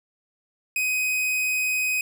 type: tone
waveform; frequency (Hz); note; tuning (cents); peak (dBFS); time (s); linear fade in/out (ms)
45% pulse; 2511; D#7; +15; -22; 0.76-2.01; 2
effects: none